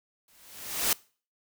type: noise with exponential growth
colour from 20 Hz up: white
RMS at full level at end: -23 dBFS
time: 0.28-0.93 s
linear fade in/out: 2 ms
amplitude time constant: 140 ms
effects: noise-tail reverb RT60 0.4 s tail -23 dB re dry